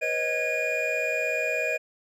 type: tone cluster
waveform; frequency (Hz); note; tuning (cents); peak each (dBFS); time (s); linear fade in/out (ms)
triangle; 489.5 / 546 / 626 / 1654 / 2438; B4 / C#5 / D#5 / G#6 / D#7; -15 / -26 / +10 / -8 / -36; -31 / -33 / -28 / -33 / -26; 0.01-1.78; 20
effects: none